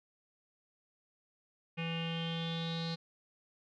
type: tone with low-pass filter sweep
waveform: square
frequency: 165.5 Hz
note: E3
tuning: 7 cents sharp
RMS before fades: -37 dBFS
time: 1.77-2.96 s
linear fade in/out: 20 ms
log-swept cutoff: 2600 to 4200 Hz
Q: 9.2
effects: none